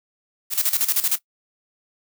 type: noise with tremolo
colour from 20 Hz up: blue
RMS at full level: -19 dBFS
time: 0.5-1.19 s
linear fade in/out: 50 ms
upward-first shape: square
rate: 13 Hz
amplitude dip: 75%
effects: noise-tail reverb RT60 0.1 s tail -20 dB re dry